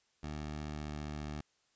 15% pulse tone with pitch glide, 75.3 to 74.74 Hz, D2 to D2, +44 to +31 cents, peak -33 dBFS, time 0.23-1.41 s, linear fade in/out 5 ms, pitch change -13 cents, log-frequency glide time 0.7-0.98 s, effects white hiss -74 dBFS RMS until 1.75 s + resampled to 16000 Hz

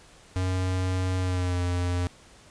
square tone with pitch glide, 92.5 to 88.78 Hz, F#2 to F2, 0 to +29 cents, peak -25 dBFS, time 0.36-2.07 s, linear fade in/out 0 ms, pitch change -71 cents, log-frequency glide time 1.19-1.61 s, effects pink hiss -53 dBFS RMS until 2.5 s + resampled to 22050 Hz

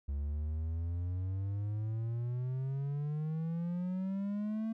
triangle exponential sweep, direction up, 69.3 to 225.5 Hz, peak -31 dBFS, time 0.08-4.73 s, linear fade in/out 10 ms, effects none

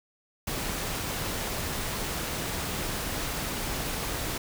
pink noise, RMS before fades -32 dBFS, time 0.47-4.38 s, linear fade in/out 5 ms, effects none

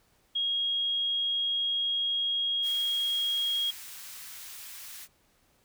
sine tone, 3276 Hz, G#7, 24 cents flat, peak -26 dBFS, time 0.35-3.71 s, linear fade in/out 10 ms
white high-pass noise, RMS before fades -44 dBFS, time 2.62-5.08 s, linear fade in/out 50 ms, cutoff 1300 Hz, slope 12 dB/octave
effects pink hiss -67 dBFS RMS until 5.64 s

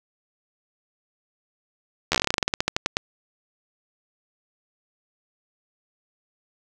slowing click train, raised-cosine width 0.2 ms, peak -3 dBFS, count 20, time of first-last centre 2.12-2.969 s, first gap 12 ms, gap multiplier 1.13, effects none

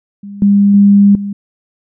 sine tone with level steps, 201.3 Hz, G3, 46 cents sharp, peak -25 / -5 / -3 / -17 dBFS, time 0.23-1.33 s, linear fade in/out 5 ms, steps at 0.42 / 0.74 / 1.15 s, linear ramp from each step 2 ms, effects none

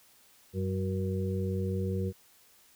harmonic tone with a mistuned harmonic, 94.9 Hz, F#2, 44 cents sharp, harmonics 1 / 2 / 4 / 5, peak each -31 / -34 / -37 / -38 dBFS, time 0.53-2.13 s, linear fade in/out 50 ms, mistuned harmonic 4, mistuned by -23 cents, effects white hiss -61 dBFS RMS until 2.75 s

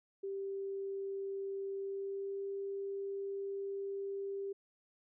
sine tone with pitch glide, 392 to 395 Hz, G4 to G4, 0 to +13 cents, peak -37 dBFS, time 0.23-4.53 s, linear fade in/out 10 ms, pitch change +13 cents, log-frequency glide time 1.76-2.46 s, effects none

